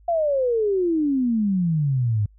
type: exponential sweep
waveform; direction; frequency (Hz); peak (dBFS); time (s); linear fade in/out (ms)
sine; down; 700 to 100.3; -18; 0.08-2.26; 5
effects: added 51 Hz sine -49 dBFS peak until 2.38 s